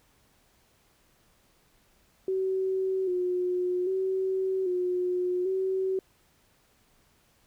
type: tone with vibrato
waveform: sine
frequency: 370 Hz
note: F#4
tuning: in tune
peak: -25 dBFS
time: 2.28-5.99 s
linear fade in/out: 2 ms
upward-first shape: square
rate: 0.63 Hz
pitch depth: 43 cents each way
effects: pink hiss -65 dBFS RMS until 7.46 s